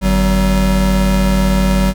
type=tone pair together; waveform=square; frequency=50.24 / 189.5 Hz; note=G1 / F#3; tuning=+43 / +42 cents; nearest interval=octave + major seventh; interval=2299 cents; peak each=-14 dBFS; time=0.01-1.94 s; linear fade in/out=50 ms; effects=none